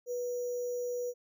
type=tone with sample-and-hold; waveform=sine; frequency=488.8 Hz; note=B4; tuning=18 cents flat; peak=-32 dBFS; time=0.06-1.14 s; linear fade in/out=50 ms; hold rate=6300 Hz; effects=none